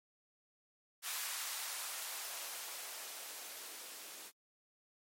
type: noise with band-pass filter sweep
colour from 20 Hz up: violet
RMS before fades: -45 dBFS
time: 1.02-4.32 s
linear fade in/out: 50 ms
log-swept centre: 1100 to 310 Hz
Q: 1.1
effects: MP3 64 kbps